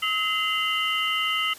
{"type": "tone cluster", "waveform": "sine", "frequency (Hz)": [1280, 2057, 2813, 3045], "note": ["D#6", "C7", "F7", "F#7"], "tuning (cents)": [49, -30, 12, 49], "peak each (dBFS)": -28, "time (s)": [0.02, 1.54], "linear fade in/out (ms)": 10, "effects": ["white hiss -45 dBFS RMS until 1.58 s", "resampled to 32000 Hz"]}